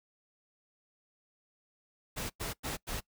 pink noise bursts, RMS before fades -37 dBFS, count 4, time 2.16-3.008 s, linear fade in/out 20 ms, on 140 ms, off 96 ms, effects noise-tail reverb RT60 0.1 s tail -22 dB re dry

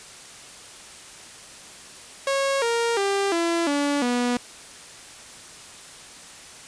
sawtooth tone with pitch steps, 548 / 466.2 / 396.6 / 337.3 / 287 / 244.1 Hz, C#5 / A#4 / G4 / E4 / D4 / B3, -20 / 0 / +20 / +40 / -40 / -20 cents, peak -17 dBFS, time 2.27-4.37 s, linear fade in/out 2 ms, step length 350 ms, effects white hiss -43 dBFS RMS until 6.67 s + resampled to 22050 Hz

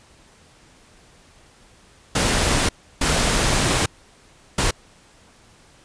pink noise bursts at uneven times, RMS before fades -19 dBFS, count 3, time 2.15-2.69 / 3.01-3.86 / 4.58-4.71 s, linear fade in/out 5 ms, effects pink hiss -52 dBFS RMS until 5.84 s + resampled to 22050 Hz

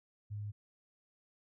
sine tone, 103.83 Hz, G#2, in tune, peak -38 dBFS, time 0.3-0.52 s, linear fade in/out 20 ms, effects none

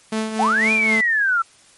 sawtooth tone with tremolo, 219.2 Hz, A3, 6 cents flat, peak -15 dBFS, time 0.12-1.01 s, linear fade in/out 5 ms, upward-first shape triangle, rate 4 Hz, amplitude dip 60%
sine linear two-way sweep, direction up then down, 683 to 2448 to 1321 Hz, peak -15 dBFS, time 0.39-1.42 s, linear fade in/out 5 ms, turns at 0.72 s
effects white hiss -51 dBFS RMS until 1.77 s + MP3 48 kbps

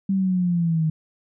sine linear sweep, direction down, 196 to 155.56 Hz, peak -18 dBFS, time 0.09-0.9 s, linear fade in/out 5 ms, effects none

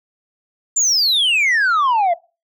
sine exponential sweep, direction down, 7340 to 661 Hz, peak -10 dBFS, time 0.76-2.14 s, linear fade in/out 10 ms, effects noise-tail reverb RT60 0.3 s tail -22 dB re dry + tanh soft clip ceiling -12 dBFS

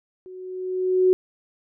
sine tone with level ramp, 370 Hz, F#4, in tune, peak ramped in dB -38 to -12 dBFS, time 0.26-1.13 s, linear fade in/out 0 ms, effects none

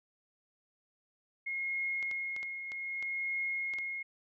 sine tone with tremolo, 2154 Hz, C7, 50 cents sharp, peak -31 dBFS, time 1.46-4.03 s, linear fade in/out 10 ms, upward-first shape triangle, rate 0.64 Hz, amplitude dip 60%
clicks, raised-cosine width 0.2 ms, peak -30 dBFS, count 8, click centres 2.027 / 2.113 / 2.364 / 2.43 / 2.719 / 3.026 / 3.737 / 3.786 s
effects none

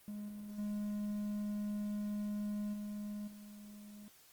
triangle tone with level steps, 207.7 Hz, G#3, in tune, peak -39 / -42 / -34 / -38 / -48 dBFS, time 0.08-4.08 s, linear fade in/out 0 ms, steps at 0.28 / 0.58 / 2.73 / 3.27 s, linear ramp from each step 10 ms, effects white hiss -63 dBFS RMS until 4.32 s + Opus 24 kbps

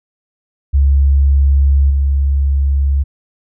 sine tone with level steps, 69.3 Hz, C#2, in tune, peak -7 / -10 dBFS, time 0.73-3.04 s, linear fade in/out 20 ms, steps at 1.9 s, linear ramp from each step 5 ms, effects none

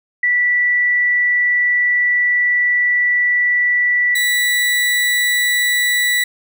sine / 35% pulse tone pair in turn, 1961 / 1961 Hz, B6 / B6, -13 / -13 cents, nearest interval unison, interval 0 cents, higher neither, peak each -12 dBFS, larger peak neither, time 0.23-4.15 / 4.15-6.24 s, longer first, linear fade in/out 5 ms, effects none

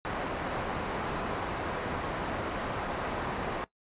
white low-pass noise, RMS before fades -34 dBFS, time 0.05-3.64 s, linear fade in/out 0 ms, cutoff 1100 Hz, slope 12 dB/octave, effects noise-tail reverb RT60 0.1 s tail -18 dB re dry + resampled to 8000 Hz

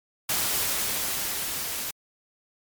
white noise with level ramp, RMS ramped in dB -25 to -32 dBFS, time 0.29-1.91 s, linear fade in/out 5 ms, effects MP3 96 kbps

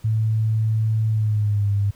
sine tone with pitch glide, 110 to 100.87 Hz, A2 to G2, 0 to +50 cents, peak -17 dBFS, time 0.04-1.91 s, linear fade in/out 10 ms, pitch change -150 cents, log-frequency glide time 1.09-1.71 s, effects pink hiss -54 dBFS RMS until 1.95 s

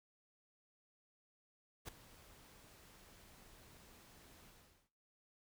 pink noise with ADSR envelope, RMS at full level -45 dBFS, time 1.85-4.9 s, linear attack 35 ms, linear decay 3 ms, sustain -17 dB, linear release 430 ms, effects noise-tail reverb RT60 0.5 s tail -20 dB re dry

